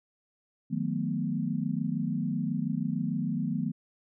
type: chord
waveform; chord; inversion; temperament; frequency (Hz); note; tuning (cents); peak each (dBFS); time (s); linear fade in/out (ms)
sine; B dominant seventh; first; equal with one note detuned; 155.56 / 181.5 / 220 / 246.9; D#3 / F#3 / A3 / B3; 0 / -33 / 0 / 0; -33; 0.7-3.72; 20
effects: none